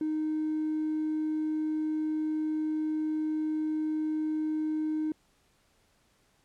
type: tone with hard clipping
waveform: sine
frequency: 310 Hz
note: D#4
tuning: 6 cents flat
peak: -28 dBFS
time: 0.01-5.12 s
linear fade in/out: 2 ms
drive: 1 dB
effects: pink hiss -68 dBFS RMS until 6.44 s + low-pass 11000 Hz 12 dB/octave